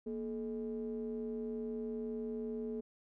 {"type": "ring-modulated tone", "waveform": "triangle", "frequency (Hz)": 97.3, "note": "G2", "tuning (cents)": -12, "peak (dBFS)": -32, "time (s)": [0.06, 2.81], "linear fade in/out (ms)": 10, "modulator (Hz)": 333, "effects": []}